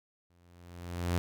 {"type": "tone with exponential growth", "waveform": "sawtooth", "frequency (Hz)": 87.31, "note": "F2", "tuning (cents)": 0, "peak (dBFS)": -22, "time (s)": [0.3, 1.18], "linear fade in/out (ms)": 0, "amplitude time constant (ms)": 190, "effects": []}